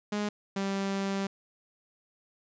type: tone pair in turn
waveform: sawtooth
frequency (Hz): 207.7 / 195.96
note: G#3 / G3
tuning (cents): 0 / 0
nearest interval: minor second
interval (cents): 100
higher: first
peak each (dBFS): -25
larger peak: neither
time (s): 0.12-0.29 / 0.56-1.27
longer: second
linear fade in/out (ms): 5
effects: resampled to 16000 Hz + 11-bit